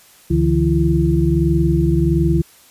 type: tone cluster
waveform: sine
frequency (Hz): 70.7 / 146.6 / 168 / 336.4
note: C#2 / D3 / E3 / E4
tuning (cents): +35 / -3 / +33 / +35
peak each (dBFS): -18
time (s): 0.3-2.42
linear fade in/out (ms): 10
effects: white hiss -48 dBFS RMS until 2.7 s + resampled to 32000 Hz